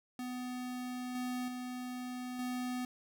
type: tone with level steps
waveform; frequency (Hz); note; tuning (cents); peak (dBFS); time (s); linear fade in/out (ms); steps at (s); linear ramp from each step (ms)
square; 249.9; B3; +21; -39 / -36 / -40 / -36; 0.19-2.85; 2; 1.15 / 1.48 / 2.39; 2
effects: none